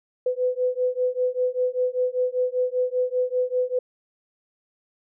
sine beating tone pair, 500 / 505.1 Hz, B4 / B4, +21 / +39 cents, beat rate 5.1 Hz, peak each -24 dBFS, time 0.26-3.79 s, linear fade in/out 5 ms, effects none

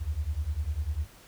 sine beating tone pair, 70 / 80 Hz, C#2 / D#2, +18 / +49 cents, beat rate 10 Hz, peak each -31 dBFS, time 0-1.07 s, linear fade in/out 20 ms, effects pink hiss -54 dBFS RMS until 1.27 s

